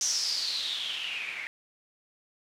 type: noise with low-pass filter sweep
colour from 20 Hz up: blue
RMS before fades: -32 dBFS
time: 0.01-1.47 s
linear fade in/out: 0 ms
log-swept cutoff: 6100 to 2100 Hz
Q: 7.9
effects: none